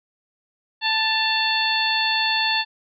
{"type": "harmonic tone with a mistuned harmonic", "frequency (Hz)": 880, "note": "A5", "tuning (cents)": 0, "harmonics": [1, 2, 3, 4, 5], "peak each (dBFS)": [-25, -25, -25, -25, -25], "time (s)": [0.81, 2.65], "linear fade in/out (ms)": 50, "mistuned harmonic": 3, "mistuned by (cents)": 44, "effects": []}